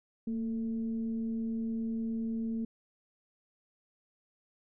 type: tone with frequency modulation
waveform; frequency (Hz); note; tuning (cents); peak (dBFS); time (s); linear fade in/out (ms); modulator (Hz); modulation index
sine; 227.4; A#3; -43; -31; 0.27-2.65; 5; 214; 0.3
effects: none